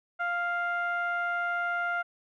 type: tone with low-pass filter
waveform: 15% pulse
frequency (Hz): 698.5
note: F5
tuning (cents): 0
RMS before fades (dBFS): -30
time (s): 0.19-2.03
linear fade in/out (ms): 20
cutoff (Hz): 1400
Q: 2.3
effects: none